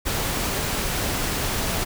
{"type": "tone in noise", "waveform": "sine", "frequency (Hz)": 668, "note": "E5", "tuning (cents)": 23, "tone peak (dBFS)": -35, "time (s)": [1.6, 1.81], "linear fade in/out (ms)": 20, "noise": "pink", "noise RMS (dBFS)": -25, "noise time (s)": [0.05, 1.85], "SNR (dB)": -13, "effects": []}